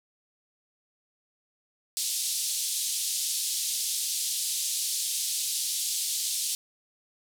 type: band-pass noise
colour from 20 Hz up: white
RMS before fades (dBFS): -30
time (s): 1.97-6.55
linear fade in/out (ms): 0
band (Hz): 3500 to 11000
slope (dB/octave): 24
effects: none